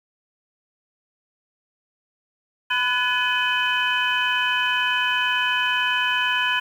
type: tone cluster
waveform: sine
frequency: 999 / 1485 / 1708 / 2518 / 3033 Hz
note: B5 / F#6 / G#6 / D#7 / F#7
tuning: +20 / +6 / +48 / +20 / +42 cents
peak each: -25 dBFS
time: 2.7-6.6 s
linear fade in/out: 10 ms
effects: tanh soft clip ceiling -10 dBFS + 8-bit